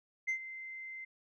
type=tone with ADSR envelope; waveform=sine; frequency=2077 Hz; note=C7; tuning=13 cents flat; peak=-27 dBFS; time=0.27-1.05 s; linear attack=21 ms; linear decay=90 ms; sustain=-15 dB; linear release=9 ms; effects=tanh soft clip ceiling -29 dBFS